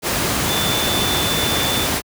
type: tone in noise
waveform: sine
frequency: 3520 Hz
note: A7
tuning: in tune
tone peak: -22 dBFS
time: 0.46-1.88 s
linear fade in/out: 50 ms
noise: pink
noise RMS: -19 dBFS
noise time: 0.02-2.02 s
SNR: -6 dB
effects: high-pass 80 Hz 12 dB/octave